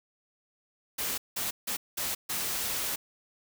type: noise bursts at uneven times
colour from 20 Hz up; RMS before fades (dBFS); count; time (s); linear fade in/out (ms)
white; -32; 5; 0.98-1.18 / 1.36-1.51 / 1.67-1.77 / 1.97-2.15 / 2.29-2.96; 10
effects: none